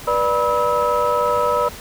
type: tone cluster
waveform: sine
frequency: 487.4 / 590 / 977 / 1293 Hz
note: B4 / D5 / B5 / E6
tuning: -23 / +8 / -19 / -34 cents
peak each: -20 dBFS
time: 0.07-1.69 s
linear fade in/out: 10 ms
effects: tanh soft clip ceiling -9 dBFS + pink hiss -36 dBFS RMS until 1.8 s